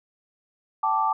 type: tone cluster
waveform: sine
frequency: 771 / 878 / 1173 Hz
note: G5 / A5 / D6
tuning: -29 / -4 / -2 cents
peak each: -28 / -23 / -24 dBFS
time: 0.83-1.13 s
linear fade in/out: 5 ms
effects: none